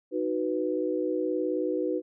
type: chord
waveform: sine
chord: B major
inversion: first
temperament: equal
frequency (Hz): 311.1 / 370 / 493.9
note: D#4 / F#4 / B4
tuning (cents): 0 / 0 / 0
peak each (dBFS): -30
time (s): 0.11-2.02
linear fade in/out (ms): 50
effects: none